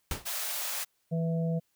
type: noise with exponential decay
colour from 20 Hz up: pink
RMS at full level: -29 dBFS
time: 0.11-0.31 s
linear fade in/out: 2 ms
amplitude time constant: 42 ms
type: high-pass noise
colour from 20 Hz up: white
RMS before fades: -34 dBFS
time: 0.25-0.85 s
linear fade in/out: 20 ms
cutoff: 520 Hz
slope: 48 dB/octave
type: harmonic tone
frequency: 164.81 Hz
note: E3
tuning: in tune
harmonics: 1 / 3 / 4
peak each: -27 / -37 / -39 dBFS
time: 1.11-1.6 s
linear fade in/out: 20 ms
effects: white hiss -74 dBFS RMS until 1.75 s